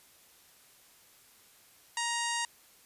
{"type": "harmonic tone", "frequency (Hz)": 939, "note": "A#5", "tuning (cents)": 12, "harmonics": [1, 2, 3, 4, 5, 6, 7, 8, 9, 10], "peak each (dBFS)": [-35, -36, -39, -42, -42, -45, -40, -42, -43, -45], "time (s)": [1.97, 2.45], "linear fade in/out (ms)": 2, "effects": ["white hiss -60 dBFS RMS until 2.85 s", "resampled to 32000 Hz"]}